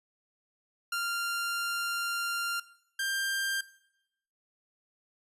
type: tone pair in turn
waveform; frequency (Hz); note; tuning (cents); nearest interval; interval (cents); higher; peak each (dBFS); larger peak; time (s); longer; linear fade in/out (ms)
sawtooth; 1391 / 1587.6; F6 / G6; -7 / +22; major second; 229; second; -26; neither; 0.92-2.6 / 2.99-3.61; first; 5
effects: noise-tail reverb RT60 0.8 s tail -19 dB re dry + resampled to 32000 Hz